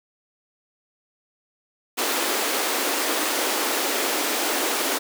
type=high-pass noise; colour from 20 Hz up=pink; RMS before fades=-24 dBFS; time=1.97-4.99 s; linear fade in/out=20 ms; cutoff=270 Hz; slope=48 dB/octave; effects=none